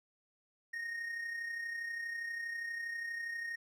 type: tone with amplitude modulation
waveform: triangle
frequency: 1856 Hz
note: A#6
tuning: 8 cents flat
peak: -34 dBFS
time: 0.73-3.56 s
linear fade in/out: 10 ms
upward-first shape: sine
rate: 32.4 Hz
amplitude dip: 45%
effects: none